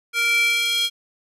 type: tone with high-pass filter sweep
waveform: square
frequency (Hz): 466.2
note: A#4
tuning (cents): 0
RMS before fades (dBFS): -20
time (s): 0.13-0.9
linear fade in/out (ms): 50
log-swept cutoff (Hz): 1900 to 3300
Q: 4.6
effects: resampled to 32000 Hz